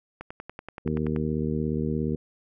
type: click train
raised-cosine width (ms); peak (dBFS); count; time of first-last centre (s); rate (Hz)
0.5; -22; 11; 0.21-1.162; 10.5
type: harmonic tone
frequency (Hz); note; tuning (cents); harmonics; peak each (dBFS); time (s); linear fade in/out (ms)
77.1; D#2; -15; 1 / 2 / 3 / 4 / 5 / 6; -34 / -29 / -29 / -35 / -33 / -35; 0.85-2.16; 10
effects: none